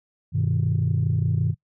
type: chord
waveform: sine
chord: G augmented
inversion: none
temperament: equal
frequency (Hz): 98 / 123.47 / 155.56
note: G2 / B2 / D#3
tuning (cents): 0 / 0 / 0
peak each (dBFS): -23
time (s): 0.32-1.55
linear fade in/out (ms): 50
effects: noise-tail reverb RT60 0.1 s tail -22 dB re dry + tanh soft clip ceiling -13 dBFS